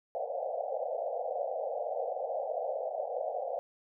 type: band-pass noise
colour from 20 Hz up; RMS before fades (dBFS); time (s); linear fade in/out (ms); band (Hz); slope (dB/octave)
pink; -35; 0.15-3.59; 0; 490 to 770; 96
effects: none